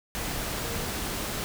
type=tone in noise; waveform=sine; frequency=466.1 Hz; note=A#4; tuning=in tune; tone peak=-39 dBFS; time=0.62-0.85 s; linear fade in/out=0 ms; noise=pink; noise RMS=-32 dBFS; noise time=0.15-1.44 s; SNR=-10 dB; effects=none